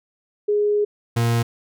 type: tone pair in turn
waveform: sine / 40% pulse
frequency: 415.3 / 116.98 Hz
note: G#4 / A#2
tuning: 0 / +7 cents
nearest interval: octave + minor seventh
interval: 2193 cents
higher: first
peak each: -16 dBFS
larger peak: neither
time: 0.48-0.85 / 1.16-1.43 s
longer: first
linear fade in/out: 10 ms
effects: none